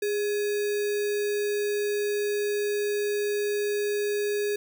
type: tone with sample-and-hold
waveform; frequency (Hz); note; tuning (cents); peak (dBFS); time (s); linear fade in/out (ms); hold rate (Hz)
sine; 412.4; G#4; -12; -24; 0.02-4.56; 5; 2100
effects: none